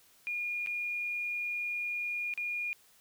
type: tone with dropouts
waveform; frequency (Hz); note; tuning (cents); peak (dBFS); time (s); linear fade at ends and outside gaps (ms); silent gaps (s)
sine; 2430; D#7; -42; -32; 0.27-2.73; 0; 0.662-0.671 / 2.338-2.376
effects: white hiss -63 dBFS RMS until 3 s